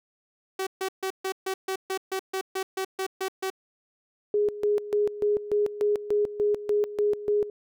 sawtooth tone bursts, 380.9 Hz, G4, 50 cents flat, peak -23 dBFS, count 14, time 0.59-3.502 s, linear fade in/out 5 ms, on 78 ms, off 140 ms
sine tone with tremolo, 415.3 Hz, G#4, in tune, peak -20 dBFS, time 4.34-7.5 s, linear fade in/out 2 ms, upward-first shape square, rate 3.4 Hz, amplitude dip 80%
effects none

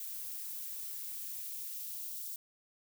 violet noise with high-pass filter sweep, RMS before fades -42 dBFS, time 0-2.36 s, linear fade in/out 2 ms, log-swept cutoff 600 to 4000 Hz, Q 0.96, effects none

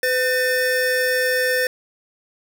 square tone pair together, 505.7 / 1802 Hz, B4 / A6, +41 / +41 cents, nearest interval octave + minor seventh, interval 2200 cents, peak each -21 dBFS, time 0.03-1.67 s, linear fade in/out 2 ms, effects 7-bit

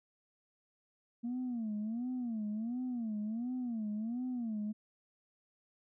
sine tone with vibrato, 230.6 Hz, A#3, 19 cents flat, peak -33 dBFS, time 1.23-4.73 s, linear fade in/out 20 ms, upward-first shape sine, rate 1.4 Hz, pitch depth 170 cents each way, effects tanh soft clip ceiling -32 dBFS

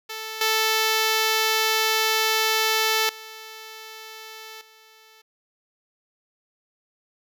5% pulse tone with level steps, 440 Hz, A4, in tune, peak -20 / -8 / -27 / -39 dBFS, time 0.09-5.22 s, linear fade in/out 10 ms, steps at 0.41 / 3.09 / 4.61 s, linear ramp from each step 2 ms, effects none

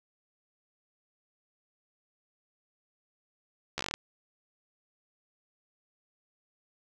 slowing click train, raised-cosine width 0.2 ms, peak -15 dBFS, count 9, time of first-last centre 3.78-3.94 s, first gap 13 ms, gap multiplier 1.12, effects none

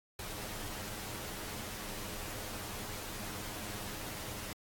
pink noise with comb filter, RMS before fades -42 dBFS, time 0.19-4.53 s, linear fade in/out 2 ms, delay 9.6 ms, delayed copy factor +0.6, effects AAC 64 kbps

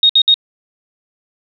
sine tone bursts, 3729 Hz, A#7, in tune, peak -6 dBFS, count 3, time 0.03-0.342 s, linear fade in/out 2 ms, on 64 ms, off 60 ms, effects none

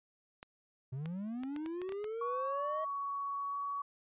clicks, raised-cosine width 0.3 ms, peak -31 dBFS, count 9, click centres 0.429 / 1.058 / 1.435 / 1.563 / 1.661 / 1.817 / 1.892 / 1.922 / 2.043 s
triangle linear sweep, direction up, 123.47 to 637 Hz, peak -35 dBFS, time 0.92-2.85 s, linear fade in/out 10 ms
sine tone with pitch glide, 1121 to 1128.1 Hz, C#6 to C#6, +19 to +30 cents, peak -35 dBFS, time 2.21-3.82 s, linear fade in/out 5 ms, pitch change +11 cents, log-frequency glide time 3.36-3.57 s
effects resampled to 8000 Hz

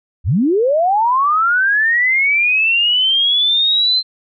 sine linear sweep, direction up, 57.3 to 4123 Hz, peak -11 dBFS, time 0.24-4.03 s, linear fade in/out 50 ms, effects none

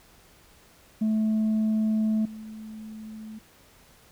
sine tone with level steps, 217.5 Hz, A3, 20 cents flat, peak -19 / -37 dBFS, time 1.01-3.39 s, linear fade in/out 10 ms, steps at 2.25 s, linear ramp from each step 5 ms, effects tanh soft clip ceiling -20 dBFS + pink hiss -56 dBFS RMS until 4.11 s

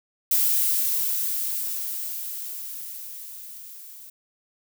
violet noise with level ramp, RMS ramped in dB -20 to -44 dBFS, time 0.31-4.1 s, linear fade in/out 5 ms, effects none

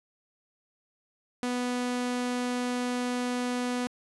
sawtooth tone, 246.9 Hz, B3, in tune, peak -24 dBFS, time 1.43-3.87 s, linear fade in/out 0 ms, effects resampled to 24000 Hz

